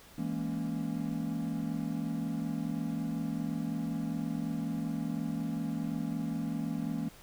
triangle chord, A# half-diminished seventh, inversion second, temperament equal, 164.81 / 207.7 / 233.1 / 277.2 Hz, E3 / G#3 / A#3 / C#4, 0 / 0 / 0 / 0 cents, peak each -35 / -37 / -34 / -36 dBFS, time 0.18-7.09 s, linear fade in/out 5 ms, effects pink hiss -55 dBFS RMS until 7.22 s

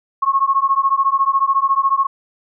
sine beating tone pair, 1084 / 1098 Hz, C#6 / C#6, -39 / -17 cents, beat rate 14 Hz, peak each -16 dBFS, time 0.22-2.07 s, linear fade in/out 10 ms, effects none

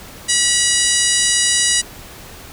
harmonic tone with a mistuned harmonic, 969 Hz, B5, 33 cents flat, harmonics 2 / 3 / 4 / 5 / 6 / 7 / 8 / 9 / 10, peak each -22 / -22 / -22 / -22 / -22 / -22 / -22 / -22 / -22 dBFS, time 0.28-1.82 s, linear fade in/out 20 ms, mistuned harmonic 9, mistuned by -29 cents, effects pink hiss -37 dBFS RMS until 2.52 s

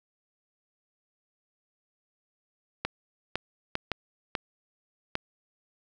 clicks, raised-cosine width 0.3 ms, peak -12 dBFS, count 6, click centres 2.85 / 3.356 / 3.754 / 3.917 / 4.352 / 5.154 s, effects none

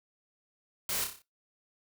white noise with echo, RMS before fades -33 dBFS, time 0.89-1.04 s, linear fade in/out 2 ms, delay 30 ms, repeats 6, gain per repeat -5 dB, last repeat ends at 1.22 s, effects noise-tail reverb RT60 0.2 s tail -19 dB re dry

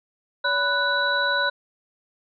sine tone cluster, 569 / 995 / 1483 / 3929 Hz, C#5 / B5 / F#6 / B7, +45 / +13 / +4 / -10 cents, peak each -28 / -27 / -22 / -27 dBFS, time 0.44-1.5 s, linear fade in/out 10 ms, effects none

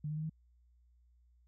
sine tone with pitch steps, 150 / 152.62 / 155.29 / 158 Hz, D3 / D#3 / D#3 / D#3, +37 / -33 / -3 / +27 cents, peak -35 dBFS, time 0.04-0.296 s, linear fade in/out 5 ms, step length 64 ms, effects added 60 Hz sine -64 dBFS peak until 1.47 s

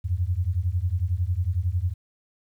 sine beating tone pair, 84 / 95 Hz, E2 / F#2, +33 / +46 cents, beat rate 11 Hz, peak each -25 dBFS, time 0.04-1.94 s, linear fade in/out 20 ms, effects 10-bit

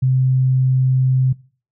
sine tone, 130 Hz, C3, 11 cents flat, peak -12 dBFS, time 0.02-1.33 s, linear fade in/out 10 ms, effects noise-tail reverb RT60 0.4 s tail -21 dB re dry

